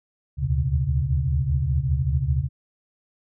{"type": "tone cluster", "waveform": "sine", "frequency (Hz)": [72, 77.1, 84.9, 123.1, 136.5], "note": ["D2", "D#2", "F2", "B2", "C#3"], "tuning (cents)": [-34, -15, -48, -5, -26], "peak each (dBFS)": [-25, -27, -30, -27, -24], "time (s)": [0.37, 2.49], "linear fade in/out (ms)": 50, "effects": []}